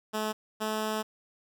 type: tone pair in turn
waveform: 10% pulse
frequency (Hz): 215.5 / 216.4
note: A3 / A3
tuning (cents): -36 / -29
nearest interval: unison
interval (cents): 7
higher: second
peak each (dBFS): -21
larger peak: neither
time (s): 0.13-0.33 / 0.6-1.03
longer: second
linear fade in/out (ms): 20
effects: none